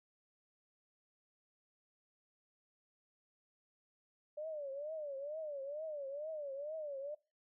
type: tone with vibrato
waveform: sine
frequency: 587.3 Hz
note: D5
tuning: in tune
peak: -40 dBFS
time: 4.37-7.15 s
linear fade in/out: 10 ms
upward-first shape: triangle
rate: 2.2 Hz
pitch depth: 170 cents each way
effects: noise-tail reverb RT60 0.3 s tail -21 dB re dry

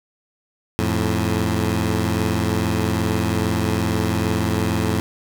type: tone pair together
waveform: 15% pulse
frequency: 86.28 / 108.7 Hz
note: F2 / A2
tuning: -20 / -21 cents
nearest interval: major third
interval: 399 cents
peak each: -15 dBFS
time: 0.79-5 s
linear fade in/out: 0 ms
effects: none

